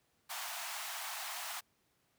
pink high-pass noise, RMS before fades -42 dBFS, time 0.29-1.61 s, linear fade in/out 20 ms, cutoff 670 Hz, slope 96 dB/octave, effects pink hiss -75 dBFS RMS until 2.18 s + high-pass 80 Hz 12 dB/octave

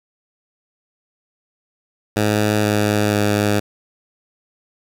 10% pulse tone with pitch steps, 105.8 / 104.71 / 103.62 Hz, G#2 / G#2 / G#2, +33 / +15 / -3 cents, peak -7 dBFS, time 2.16-3.6 s, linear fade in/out 10 ms, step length 480 ms, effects 8-bit

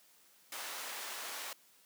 pink high-pass noise, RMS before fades -43 dBFS, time 0.52-1.53 s, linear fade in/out 2 ms, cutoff 790 Hz, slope 12 dB/octave, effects white hiss -65 dBFS RMS until 1.85 s + high-pass 150 Hz 12 dB/octave

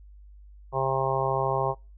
harmonic tone, 133.6 Hz, C3, 36 cents sharp, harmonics 1 / 3 / 4 / 5 / 6 / 7 / 8, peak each -31 / -31 / -31 / -31 / -31 / -31 / -31 dBFS, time 0.72-1.75 s, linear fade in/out 50 ms, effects noise-tail reverb RT60 0.3 s tail -26 dB re dry + added 50 Hz sine -46 dBFS peak until 1.97 s

